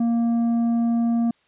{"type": "tone with tanh clipping", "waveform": "sine", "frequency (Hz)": 233.1, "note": "A#3", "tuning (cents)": 0, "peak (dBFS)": -19, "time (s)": [0, 1.31], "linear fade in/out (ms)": 5, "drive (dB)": 6, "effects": ["white hiss -63 dBFS RMS until 1.47 s", "resampled to 8000 Hz"]}